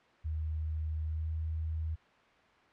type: tone with pitch glide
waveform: sine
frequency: 78.3 to 79.62 Hz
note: D#2 to D#2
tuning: +11 to +40 cents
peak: -32 dBFS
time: 0.24-1.96 s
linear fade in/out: 20 ms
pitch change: +29 cents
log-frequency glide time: 1.05-1.29 s
effects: white hiss -62 dBFS RMS until 2.72 s + low-pass 2000 Hz 12 dB/octave